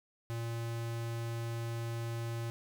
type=tone; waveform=square; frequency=116 Hz; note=A#2; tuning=8 cents flat; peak=-36 dBFS; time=0.3-2.5 s; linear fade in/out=0 ms; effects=none